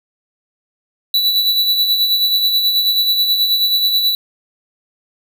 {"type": "tone with tremolo", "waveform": "square", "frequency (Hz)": 3951, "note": "B7", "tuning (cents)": 0, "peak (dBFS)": -11, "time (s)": [1.14, 4.15], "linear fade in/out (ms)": 2, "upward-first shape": "sine", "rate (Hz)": 9.3, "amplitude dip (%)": 45, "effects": []}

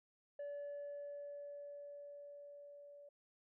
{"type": "tone with level ramp", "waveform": "sine", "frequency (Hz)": 575, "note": "D5", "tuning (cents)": -37, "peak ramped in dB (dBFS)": [-40, -55], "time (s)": [0.39, 3.09], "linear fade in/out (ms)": 5, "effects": ["tanh soft clip ceiling -42 dBFS"]}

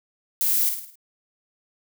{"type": "noise with echo", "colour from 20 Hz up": "violet", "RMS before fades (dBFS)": -22, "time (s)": [0.41, 0.69], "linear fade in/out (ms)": 0, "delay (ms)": 53, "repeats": 5, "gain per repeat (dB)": -6, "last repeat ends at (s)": 0.955, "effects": []}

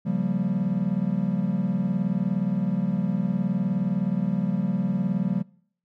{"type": "chord", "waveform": "triangle", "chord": "G half-diminished seventh", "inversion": "second", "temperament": "equal with one note detuned", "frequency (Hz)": [138.59, 176.64, 196, 233.1], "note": ["Db3", "F3", "G3", "Bb3"], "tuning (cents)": [0, 20, 0, 0], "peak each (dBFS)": [-30, -24, -24, -30], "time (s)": [0.05, 5.43], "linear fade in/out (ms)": 20, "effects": ["noise-tail reverb RT60 0.6 s tail -23 dB re dry"]}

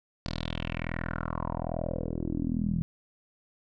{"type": "tone with low-pass filter sweep", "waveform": "10% pulse", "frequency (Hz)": 41.2, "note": "E1", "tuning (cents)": 0, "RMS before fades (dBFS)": -32, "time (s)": [0.26, 2.82], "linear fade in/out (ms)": 0, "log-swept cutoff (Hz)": [4700, 170], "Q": 4.7, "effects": []}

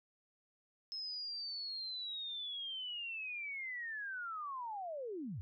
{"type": "linear sweep", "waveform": "sine", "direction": "down", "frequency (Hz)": [5200, 76.9], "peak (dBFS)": -40, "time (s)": [0.92, 5.41], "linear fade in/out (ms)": 0, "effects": []}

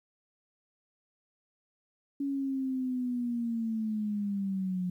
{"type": "linear sweep", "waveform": "sine", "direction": "down", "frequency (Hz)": [280.9, 178.8], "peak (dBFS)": -29, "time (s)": [2.2, 4.9], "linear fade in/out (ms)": 5, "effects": ["11-bit"]}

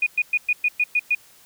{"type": "tone bursts", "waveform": "sine", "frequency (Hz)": 2460, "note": "D#7", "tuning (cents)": -20, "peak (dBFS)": -16, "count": 8, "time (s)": [0.02, 1.15], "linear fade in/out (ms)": 5, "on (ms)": 45, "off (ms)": 110, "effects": ["white hiss -52 dBFS RMS until 1.45 s"]}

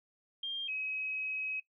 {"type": "tone pair in turn", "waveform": "sine", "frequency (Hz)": [3200, 2546], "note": ["G7", "D#7"], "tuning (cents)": [35, 39], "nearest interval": "major third", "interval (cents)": 396, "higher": "first", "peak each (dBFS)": [-33, -34], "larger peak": "first", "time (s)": [[0.43, 0.68], [0.68, 1.6]], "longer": "second", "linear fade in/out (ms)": 5, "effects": ["noise-tail reverb RT60 0.1 s tail -17 dB re dry"]}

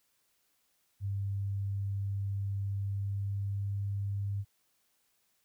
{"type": "tone with pitch glide", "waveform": "sine", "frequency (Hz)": [99.2, 100.12], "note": ["G2", "G2"], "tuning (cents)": [21, 37], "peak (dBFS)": -31, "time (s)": [1, 4.45], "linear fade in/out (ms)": 50, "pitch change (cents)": 16, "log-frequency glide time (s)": [2.72, 3.88], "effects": ["white hiss -74 dBFS RMS until 5.44 s"]}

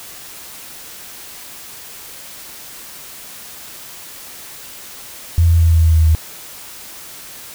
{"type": "tone with pitch steps", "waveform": "sine", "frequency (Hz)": [84.5, 83.63, 82.76, 81.9, 81.06, 80.22, 79.39], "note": ["E2", "E2", "E2", "E2", "E2", "E2", "D#2"], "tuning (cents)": [43, 26, 7, -11, -29, -47, 35], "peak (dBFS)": -8, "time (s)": [5.38, 6.15], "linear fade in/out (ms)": 0, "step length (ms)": 110, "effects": ["white hiss -35 dBFS RMS until 7.54 s"]}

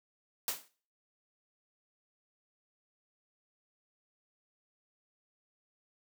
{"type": "noise with exponential decay", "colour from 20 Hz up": "white", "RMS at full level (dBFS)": -30, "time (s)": [0.48, 0.68], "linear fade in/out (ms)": 1, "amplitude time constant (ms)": 42, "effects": ["noise-tail reverb RT60 0.4 s tail -17 dB re dry", "high-pass 200 Hz 12 dB/octave"]}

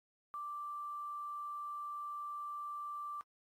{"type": "tone with quantisation", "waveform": "sine", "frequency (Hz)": 1174.7, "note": "D6", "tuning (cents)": 0, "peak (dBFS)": -40, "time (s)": [0.34, 3.21], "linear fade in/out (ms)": 0, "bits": 11, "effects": ["AAC 48 kbps"]}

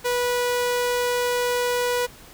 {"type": "tone", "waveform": "sawtooth", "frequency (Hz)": 489.4, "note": "B4", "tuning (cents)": -16, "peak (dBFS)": -17, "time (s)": [0.04, 2.07], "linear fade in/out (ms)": 20, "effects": ["pink hiss -46 dBFS RMS until 2.33 s"]}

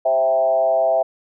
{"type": "tone with frequency modulation", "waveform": "sine", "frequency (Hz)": 659.3, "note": "E5", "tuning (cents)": 0, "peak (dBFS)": -14, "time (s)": [0.05, 1.03], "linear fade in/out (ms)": 10, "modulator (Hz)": 130, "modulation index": 0.79, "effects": []}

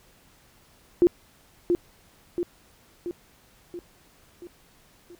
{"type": "tone with echo", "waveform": "sine", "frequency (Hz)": 349.2, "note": "F4", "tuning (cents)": 0, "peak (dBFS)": -13, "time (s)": [1.02, 1.07], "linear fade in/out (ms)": 0, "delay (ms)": 680, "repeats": 6, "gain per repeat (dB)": -5, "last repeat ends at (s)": 5.15, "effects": ["pink hiss -58 dBFS RMS until 5.19 s"]}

